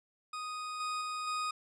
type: tone with level steps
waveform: 40% pulse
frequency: 1244.5 Hz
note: D#6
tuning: in tune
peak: -37 / -33 / -35 / -32 dBFS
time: 0.33-1.51 s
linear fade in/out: 5 ms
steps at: 0.8 / 1.01 / 1.27 s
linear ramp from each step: 5 ms
effects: resampled to 22050 Hz